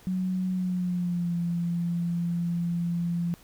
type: tone with pitch glide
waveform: sine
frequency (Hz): 185 to 171.62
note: F#3 to F3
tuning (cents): 0 to -30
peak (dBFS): -25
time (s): 0.07-3.34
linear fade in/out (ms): 0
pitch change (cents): -130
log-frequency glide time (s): 0.52-1.35
effects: pink hiss -55 dBFS RMS until 3.43 s